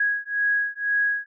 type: beating tone pair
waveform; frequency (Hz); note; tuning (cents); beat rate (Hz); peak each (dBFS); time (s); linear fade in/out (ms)
sine; 1656 / 1658; G#6 / G#6; -5 / -3; 2; -24; 0-1.26; 5
effects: none